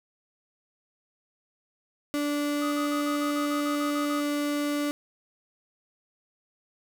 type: tone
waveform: 35% pulse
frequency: 291.5 Hz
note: D4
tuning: 13 cents flat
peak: -24 dBFS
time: 2.14-4.91 s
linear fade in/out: 0 ms
type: tone bursts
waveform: triangle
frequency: 1244.5 Hz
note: D#6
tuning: in tune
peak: -30 dBFS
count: 11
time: 2.61-4.21 s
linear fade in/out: 20 ms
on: 120 ms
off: 28 ms
effects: none